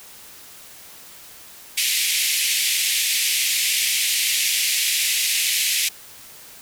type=band-pass noise; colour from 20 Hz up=pink; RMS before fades=-21 dBFS; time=1.77-5.89 s; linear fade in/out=10 ms; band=2100 to 14000 Hz; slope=48 dB/octave; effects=white hiss -43 dBFS RMS until 6.61 s